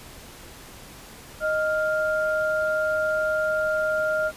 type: tone pair together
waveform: sine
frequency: 622.3 / 1400 Hz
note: D#5 / F6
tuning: 0 / +4 cents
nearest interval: octave + major second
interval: 1404 cents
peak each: -23 / -25 dBFS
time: 1.4-4.32 s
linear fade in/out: 50 ms
effects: pink hiss -44 dBFS RMS until 4.36 s + resampled to 32000 Hz

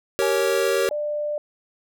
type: chord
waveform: square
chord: G diminished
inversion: none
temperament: equal with one note detuned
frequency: 388.6 / 466.2 / 554.4 Hz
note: G4 / Bb4 / Db5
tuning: -15 / 0 / 0 cents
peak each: -24 dBFS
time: 0.19-0.89 s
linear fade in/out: 0 ms
type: tone with exponential decay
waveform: sine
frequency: 840 Hz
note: G#5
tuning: 19 cents sharp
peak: -28 dBFS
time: 0.22-1.28 s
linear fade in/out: 0 ms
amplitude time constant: 230 ms
type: tone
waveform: sine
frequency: 594 Hz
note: D5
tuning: 20 cents sharp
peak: -23 dBFS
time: 0.91-1.38 s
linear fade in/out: 2 ms
effects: none

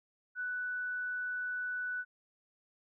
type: tone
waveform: sine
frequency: 1487 Hz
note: F#6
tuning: 8 cents sharp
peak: -34 dBFS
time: 0.35-2.05 s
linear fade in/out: 50 ms
effects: none

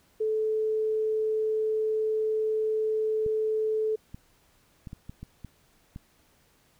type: tone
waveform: sine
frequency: 435.1 Hz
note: A4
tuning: 19 cents flat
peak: -24 dBFS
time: 0.2-3.96 s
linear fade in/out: 10 ms
type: clicks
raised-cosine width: 5 ms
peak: -27 dBFS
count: 8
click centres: 3.263 / 4.145 / 4.872 / 4.931 / 5.095 / 5.23 / 5.447 / 5.961 s
effects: pink hiss -64 dBFS RMS until 6.79 s

